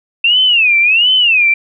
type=tone with vibrato; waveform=sine; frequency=2674 Hz; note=E7; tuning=24 cents sharp; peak=-7 dBFS; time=0.24-1.54 s; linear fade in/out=5 ms; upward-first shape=sine; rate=1.4 Hz; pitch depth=230 cents each way; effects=none